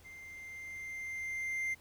triangle tone with level ramp, 2093 Hz, C7, in tune, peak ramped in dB -47 to -30 dBFS, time 0.04-1.75 s, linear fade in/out 20 ms, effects added 84 Hz sine -62 dBFS peak until 1.8 s + pink hiss -62 dBFS RMS until 1.8 s

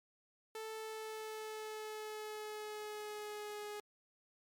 sawtooth tone with pitch glide, 440 to 417.2 Hz, A4 to G#4, 0 to +8 cents, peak -39 dBFS, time 0.55-3.8 s, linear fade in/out 2 ms, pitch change -92 cents, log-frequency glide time 0.72-3.67 s, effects MP3 96 kbps

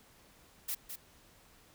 blue noise with echo, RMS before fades -36 dBFS, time 0.68-0.75 s, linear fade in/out 10 ms, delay 210 ms, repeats 1, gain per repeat -7 dB, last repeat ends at 0.96 s, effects pink hiss -62 dBFS RMS until 1.74 s

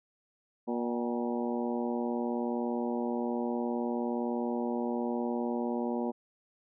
harmonic tone with a mistuned harmonic, 119.4 Hz, A#2, 42 cents sharp, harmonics 2 / 3 / 4 / 5 / 6 / 7 / 8, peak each -32 / -36 / -38 / -40 / -42 / -43 / -44 dBFS, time 0.67-6.12 s, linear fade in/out 20 ms, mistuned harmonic 6, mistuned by +90 cents, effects none

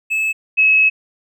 triangle / sine tone pair in turn, 2600 / 2575 Hz, E7 / E7, -24 / -41 cents, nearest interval unison, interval 17 cents, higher first, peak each -14 / -9 dBFS, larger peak second, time 0.1-0.33 / 0.57-0.9 s, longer second, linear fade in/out 20 ms, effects none

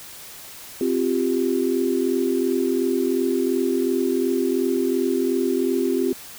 sine chord, C suspended fourth, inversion none, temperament equal, 261.6 / 349.2 / 392 Hz, C4 / F4 / G4, 0 / 0 / 0 cents, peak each -23 dBFS, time 0.81-6.13 s, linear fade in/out 2 ms, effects white hiss -40 dBFS RMS until 6.38 s

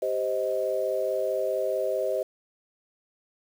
sine chord, C minor, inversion second, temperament just, 392.4 / 523.3 / 627.9 Hz, G4 / C5 / Eb5, +2 / 0 / +16 cents, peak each -31 / -28 / -28 dBFS, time 0.02-2.23 s, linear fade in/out 5 ms, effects 8-bit

